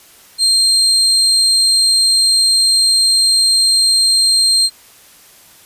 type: tone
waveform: 35% pulse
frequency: 4186 Hz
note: C8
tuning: in tune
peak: -8 dBFS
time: 0.38-4.7 s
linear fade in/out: 50 ms
effects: white hiss -44 dBFS RMS until 5.65 s + resampled to 32000 Hz